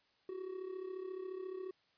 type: tone with amplitude modulation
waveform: triangle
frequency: 374.4 Hz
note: F#4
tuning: 20 cents sharp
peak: -36 dBFS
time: 0.29-1.71 s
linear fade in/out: 2 ms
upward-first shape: sine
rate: 34.3 Hz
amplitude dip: 70%
effects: white hiss -73 dBFS RMS until 1.97 s + resampled to 11025 Hz